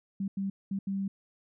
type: tone bursts at uneven times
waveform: sine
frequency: 195.5 Hz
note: G3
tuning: 4 cents flat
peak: -29 dBFS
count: 4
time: 0.2-0.28 / 0.37-0.5 / 0.71-0.79 / 0.87-1.08 s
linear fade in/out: 5 ms
effects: none